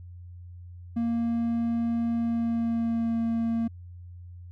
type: tone with pitch glide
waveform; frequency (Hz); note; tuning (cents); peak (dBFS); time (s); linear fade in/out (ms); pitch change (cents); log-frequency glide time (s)
triangle; 232.5 to 229.2; A#3 to A#3; -4 to -29; -22; 0.96-3.68; 10; -25; 2.15-3.19
effects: added 88 Hz sine -41 dBFS peak until 4.51 s